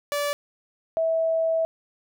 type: tone pair in turn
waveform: sawtooth / sine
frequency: 579 / 651.4 Hz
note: D5 / E5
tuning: -25 / -21 cents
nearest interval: major second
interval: 204 cents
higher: second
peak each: -20 dBFS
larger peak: neither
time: 0.12-0.33 / 0.97-1.65 s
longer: second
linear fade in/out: 0 ms
effects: none